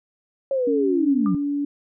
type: linear sweep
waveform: sine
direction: down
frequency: 553 to 167.9 Hz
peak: -19 dBFS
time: 0.51-1.35 s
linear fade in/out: 2 ms
type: tone with pitch glide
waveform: sine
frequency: 280 to 286.5 Hz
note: C#4 to D4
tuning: +18 to -43 cents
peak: -21 dBFS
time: 0.67-1.65 s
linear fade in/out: 5 ms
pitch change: +39 cents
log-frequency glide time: 1.07-1.27 s
type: tone with exponential decay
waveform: sine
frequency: 1200 Hz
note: D6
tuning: 37 cents sharp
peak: -27 dBFS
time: 1.26-1.44 s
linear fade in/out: 1 ms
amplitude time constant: 37 ms
effects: none